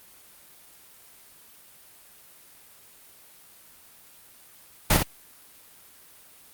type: noise with echo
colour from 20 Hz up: pink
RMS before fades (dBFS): -18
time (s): 4.9-4.97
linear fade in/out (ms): 5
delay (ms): 60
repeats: 1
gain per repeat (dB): -6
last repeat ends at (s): 5.03
effects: white hiss -52 dBFS RMS until 6.53 s + Opus 32 kbps